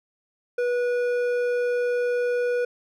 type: tone with hard clipping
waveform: sine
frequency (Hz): 487.7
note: B4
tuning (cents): -22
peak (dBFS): -23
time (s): 0.58-2.65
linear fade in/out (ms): 5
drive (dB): 8
effects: none